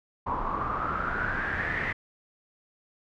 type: noise with low-pass filter sweep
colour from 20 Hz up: pink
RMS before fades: -30 dBFS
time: 0.26-1.93 s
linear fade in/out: 10 ms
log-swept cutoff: 1000 to 2000 Hz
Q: 8.5
effects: none